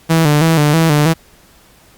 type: tone with vibrato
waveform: sawtooth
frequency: 155.56 Hz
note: D#3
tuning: in tune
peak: -5 dBFS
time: 0.09-1.14 s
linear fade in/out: 20 ms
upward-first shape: square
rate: 3.1 Hz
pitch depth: 83 cents each way
effects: pink hiss -47 dBFS RMS until 1.97 s + Opus 48 kbps